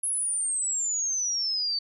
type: exponential sweep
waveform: sine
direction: down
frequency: 10760 to 4525 Hz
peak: -25 dBFS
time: 0.03-1.79 s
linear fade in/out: 5 ms
effects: none